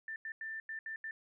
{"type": "tone bursts at uneven times", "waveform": "sine", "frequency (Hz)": 1780, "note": "A6", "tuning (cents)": 20, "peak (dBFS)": -39, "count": 6, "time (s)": [[0.08, 0.16], [0.25, 0.32], [0.41, 0.6], [0.69, 0.79], [0.86, 0.96], [1.04, 1.11]], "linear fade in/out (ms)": 2, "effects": []}